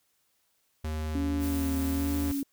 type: tone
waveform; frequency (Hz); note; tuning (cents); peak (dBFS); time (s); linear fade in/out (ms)
square; 77.78; D#2; 0; -31; 0.84-2.32; 5
type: tone with vibrato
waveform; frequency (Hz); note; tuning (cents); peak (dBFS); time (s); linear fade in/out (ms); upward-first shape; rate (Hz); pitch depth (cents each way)
sine; 277.2; C#4; 0; -28; 1.15-2.43; 2; sine; 1.2; 47
type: noise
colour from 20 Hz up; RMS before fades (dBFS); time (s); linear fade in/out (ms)
blue; -41; 1.39-2.44; 50
effects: white hiss -72 dBFS RMS until 2.52 s